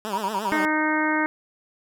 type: tone with vibrato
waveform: 10% pulse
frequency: 206.5 Hz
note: G#3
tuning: 10 cents flat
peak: -20 dBFS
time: 0.05-0.65 s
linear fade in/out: 0 ms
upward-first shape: triangle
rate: 8.5 Hz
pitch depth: 160 cents each way
type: tone bursts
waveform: sine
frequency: 957 Hz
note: A#5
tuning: 45 cents sharp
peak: -22 dBFS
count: 4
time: 0.13-0.498 s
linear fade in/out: 5 ms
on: 50 ms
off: 56 ms
type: harmonic tone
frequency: 308.6 Hz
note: D#4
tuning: 14 cents flat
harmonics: 1 / 2 / 3 / 4 / 5 / 6 / 7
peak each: -24 / -31 / -27 / -31 / -27 / -29 / -30 dBFS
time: 0.52-1.26 s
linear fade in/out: 0 ms
effects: none